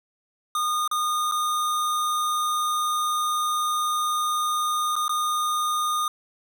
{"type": "tone with dropouts", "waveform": "square", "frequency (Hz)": 1224, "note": "D#6", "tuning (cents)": -29, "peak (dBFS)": -23, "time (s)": [0.55, 6.08], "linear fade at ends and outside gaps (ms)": 2, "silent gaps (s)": [[0.877, 0.913], [1.314, 1.32], [4.956, 4.963], [5.081, 5.093]], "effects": []}